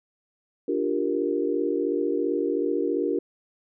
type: chord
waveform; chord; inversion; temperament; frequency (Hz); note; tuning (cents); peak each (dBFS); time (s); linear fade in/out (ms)
sine; G minor seventh; second; equal; 293.7 / 349.2 / 392 / 466.2; D4 / F4 / G4 / Bb4; 0 / 0 / 0 / 0; -28; 0.68-3.19; 5
effects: none